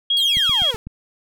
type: tone with vibrato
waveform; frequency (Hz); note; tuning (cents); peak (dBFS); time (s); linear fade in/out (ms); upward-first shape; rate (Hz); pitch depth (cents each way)
sine; 3258; G#7; -34; -15; 0.1-0.71; 5; sine; 5.6; 23
type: exponential sweep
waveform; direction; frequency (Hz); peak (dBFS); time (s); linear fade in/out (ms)
sawtooth; down; 4609 to 420; -23; 0.17-0.76; 0
type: click train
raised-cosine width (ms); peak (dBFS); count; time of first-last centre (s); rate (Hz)
5; -19; 5; 0.37-0.87; 8
effects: none